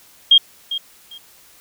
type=tone with echo; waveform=sine; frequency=3230 Hz; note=G#7; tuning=49 cents flat; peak=-6 dBFS; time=0.31-0.38 s; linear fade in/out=5 ms; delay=400 ms; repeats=2; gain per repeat=-14 dB; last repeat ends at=1.18 s; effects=white hiss -49 dBFS RMS until 1.6 s